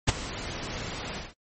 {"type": "noise with ADSR envelope", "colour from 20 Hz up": "pink", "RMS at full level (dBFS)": -19, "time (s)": [0.07, 1.34], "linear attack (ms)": 21, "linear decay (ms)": 15, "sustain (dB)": -16, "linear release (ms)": 180, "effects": ["noise-tail reverb RT60 0.1 s tail -26 dB re dry", "MP3 32 kbps"]}